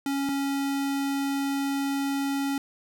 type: tone pair in turn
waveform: square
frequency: 277.2 / 277.2 Hz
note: C#4 / C#4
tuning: 0 / 0 cents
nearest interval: unison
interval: 0 cents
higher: neither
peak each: -26 dBFS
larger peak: neither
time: 0.06-0.29 / 0.29-2.58 s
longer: second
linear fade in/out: 2 ms
effects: none